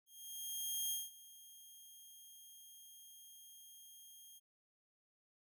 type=tone with ADSR envelope; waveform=5% pulse; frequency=3228 Hz; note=G#7; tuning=50 cents flat; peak=-28 dBFS; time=0.06-4.4 s; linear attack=850 ms; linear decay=190 ms; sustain=-20 dB; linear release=27 ms; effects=none